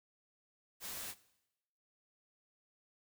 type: noise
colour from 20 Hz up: white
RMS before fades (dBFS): -44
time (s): 0.8-1.15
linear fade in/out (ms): 50
effects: noise-tail reverb RT60 0.9 s tail -19 dB re dry